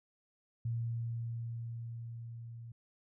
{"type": "tone with level ramp", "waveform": "sine", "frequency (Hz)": 116.3, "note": "A#2", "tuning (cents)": -4, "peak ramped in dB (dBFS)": [-32, -45], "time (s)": [0.65, 2.72], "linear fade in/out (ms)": 5, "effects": []}